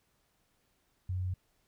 sine tone, 91.8 Hz, F#2, 13 cents flat, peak -31 dBFS, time 1.09-1.34 s, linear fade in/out 5 ms, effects pink hiss -74 dBFS RMS until 1.67 s

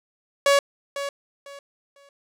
sawtooth tone with echo, 562 Hz, C#5, 24 cents sharp, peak -11 dBFS, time 0.46-0.59 s, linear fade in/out 2 ms, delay 500 ms, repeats 3, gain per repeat -12 dB, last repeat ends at 2.09 s, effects low-pass 10000 Hz 12 dB/octave

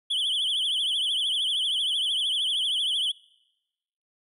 triangle tone with vibrato, 3208 Hz, G7, 39 cents sharp, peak -22 dBFS, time 0.1-3.12 s, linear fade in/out 10 ms, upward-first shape triangle, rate 13 Hz, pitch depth 160 cents each way, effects noise-tail reverb RT60 1.0 s tail -24 dB re dry + resampled to 32000 Hz

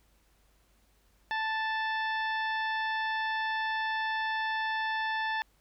harmonic tone, 880 Hz, A5, in tune, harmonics 1 / 2 / 3 / 4 / 5 / 6, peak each -32 / -32 / -43 / -42 / -51 / -51 dBFS, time 1.31-5.42 s, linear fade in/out 0 ms, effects added 50 Hz sine -66 dBFS peak until 5.6 s + pink hiss -69 dBFS RMS until 5.6 s

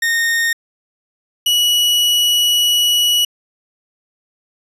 40% pulse tone pair in turn, 1843 / 2930 Hz, A#6 / F#7, -20 / -18 cents, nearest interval minor sixth, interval 802 cents, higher second, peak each -13 / -11 dBFS, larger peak second, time 0.02-0.53 / 1.46-3.25 s, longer second, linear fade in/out 5 ms, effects resampled to 32000 Hz

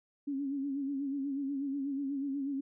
sine tone with vibrato, 277.2 Hz, C#4, in tune, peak -32 dBFS, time 0.27-2.61 s, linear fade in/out 10 ms, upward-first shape sine, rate 8.2 Hz, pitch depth 64 cents each way, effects none

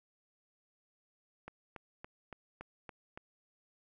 click train, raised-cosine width 0.5 ms, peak -30 dBFS, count 7, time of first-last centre 1.48-3.175 s, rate 3.54 Hz, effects none

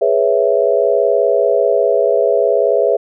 sine chord, C# minor seventh, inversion second, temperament equal, 415.3 / 493.9 / 554.4 / 659.3 Hz, G#4 / B4 / C#5 / E5, 0 / 0 / 0 / 0 cents, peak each -16 dBFS, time 0.01-2.97 s, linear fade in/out 10 ms, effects none

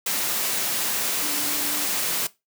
sine tone in noise, 293.6 Hz, D4, in tune, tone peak -35 dBFS, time 1.22-1.85 s, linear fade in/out 5 ms, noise white, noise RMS -25 dBFS, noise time 0.06-2.27 s, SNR -13 dB, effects noise-tail reverb RT60 0.2 s tail -18 dB re dry + high-pass 150 Hz 12 dB/octave

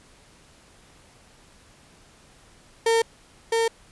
35% pulse tone with echo, 456.1 Hz, A#4, 38 cents flat, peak -16 dBFS, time 2.86-3.02 s, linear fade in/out 5 ms, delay 660 ms, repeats 1, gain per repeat -2 dB, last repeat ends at 3.68 s, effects pink hiss -54 dBFS RMS until 3.91 s + resampled to 24000 Hz

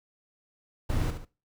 brown noise with echo, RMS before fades -27 dBFS, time 0.89-1.11 s, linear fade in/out 10 ms, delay 71 ms, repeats 2, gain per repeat -8 dB, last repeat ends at 1.252 s, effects noise-tail reverb RT60 0.3 s tail -19 dB re dry

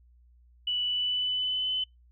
sine tone with pitch glide, 2961 to 3027 Hz, F#7 to F#7, +1 to +39 cents, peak -26 dBFS, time 0.67-1.84 s, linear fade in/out 5 ms, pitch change +38 cents, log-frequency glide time 0.83-1.71 s, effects noise-tail reverb RT60 0.2 s tail -26 dB re dry + added 60 Hz sine -56 dBFS peak until 2.11 s

